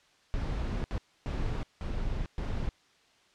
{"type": "noise bursts at uneven times", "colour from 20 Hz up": "brown", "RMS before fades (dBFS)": -32, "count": 5, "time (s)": [[0.34, 0.84], [0.91, 0.98], [1.26, 1.63], [1.81, 2.26], [2.38, 2.69]], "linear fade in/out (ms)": 0, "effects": ["white hiss -64 dBFS RMS until 3.34 s", "low-pass 5000 Hz 12 dB/octave"]}